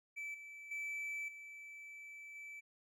triangle tone with level steps, 2314 Hz, D7, 26 cents flat, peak -40 / -48 / -38 / -48 / -46 dBFS, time 0.16-2.61 s, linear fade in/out 20 ms, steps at 0.34 / 0.71 / 1.28 / 2.35 s, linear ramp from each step 5 ms, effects none

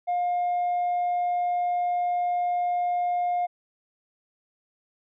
triangle tone with tanh clipping, 710 Hz, F5, 28 cents sharp, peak -23 dBFS, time 0.07-3.47 s, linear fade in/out 20 ms, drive 6 dB, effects none

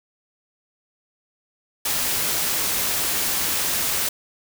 white noise, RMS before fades -23 dBFS, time 1.85-4.09 s, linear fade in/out 5 ms, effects none

